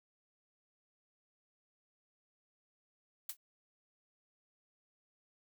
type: noise with exponential decay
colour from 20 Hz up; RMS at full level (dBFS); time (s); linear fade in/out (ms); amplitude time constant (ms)
blue; -35; 3.29-3.37; 5; 17
effects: none